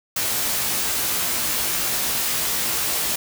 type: noise with comb filter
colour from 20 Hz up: white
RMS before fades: -23 dBFS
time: 0.16-3.16 s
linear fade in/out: 5 ms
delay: 17 ms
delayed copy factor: +0.65
effects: none